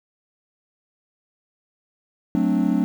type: chord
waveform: triangle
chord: D dominant seventh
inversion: first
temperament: equal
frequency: 185 / 220 / 261.6 / 293.7 Hz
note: F#3 / A3 / C4 / D4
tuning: 0 / 0 / 0 / 0 cents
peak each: -21 dBFS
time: 2.35-2.84 s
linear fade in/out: 0 ms
effects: 8-bit